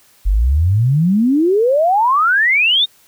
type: exponential sweep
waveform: sine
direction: up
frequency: 44 to 3758 Hz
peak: -10 dBFS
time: 0.25-2.86 s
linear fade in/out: 20 ms
effects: white hiss -51 dBFS RMS until 3.07 s